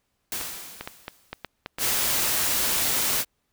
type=noise with exponential decay; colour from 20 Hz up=white; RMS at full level=-29 dBFS; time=0.32-1.47 s; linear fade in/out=2 ms; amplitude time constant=250 ms
type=clicks; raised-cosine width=0.3 ms; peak=-16 dBFS; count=8; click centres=0.412 / 0.81 / 0.875 / 1.081 / 1.33 / 1.447 / 1.661 / 1.785 s
type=noise; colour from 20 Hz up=white; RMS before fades=-24 dBFS; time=1.78-3.25 s; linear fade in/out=50 ms
effects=pink hiss -74 dBFS RMS until 3.52 s